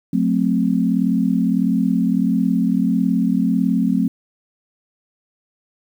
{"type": "chord", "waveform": "sine", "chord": "F# diminished", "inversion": "none", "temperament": "equal with one note detuned", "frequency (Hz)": [181.82, 220, 261.6], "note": ["F#3", "A3", "C4"], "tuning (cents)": [-30, 0, 0], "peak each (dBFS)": -19, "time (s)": [0.13, 4.08], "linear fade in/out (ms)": 5, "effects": ["8-bit"]}